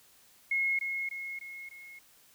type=tone with echo; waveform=sine; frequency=2165 Hz; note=C#7; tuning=41 cents flat; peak=-26 dBFS; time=0.51-0.79 s; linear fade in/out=5 ms; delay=300 ms; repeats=4; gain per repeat=-5 dB; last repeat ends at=1.99 s; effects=white hiss -61 dBFS RMS until 2.34 s